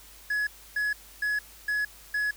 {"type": "tone bursts", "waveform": "triangle", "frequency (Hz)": 1689, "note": "G#6", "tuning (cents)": 29, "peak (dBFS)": -23, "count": 5, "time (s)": [0.3, 2.31], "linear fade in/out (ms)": 5, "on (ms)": 170, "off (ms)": 290, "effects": ["added 50 Hz sine -55 dBFS peak until 2.36 s", "white hiss -51 dBFS RMS until 2.36 s"]}